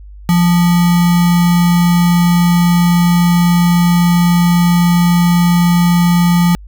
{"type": "tone with sample-and-hold", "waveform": "sine", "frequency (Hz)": 173.7, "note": "F3", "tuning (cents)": -9, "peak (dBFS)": -7, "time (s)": [0.29, 6.55], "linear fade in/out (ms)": 0, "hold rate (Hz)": 1050, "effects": ["added 50 Hz sine -31 dBFS peak until 6.67 s"]}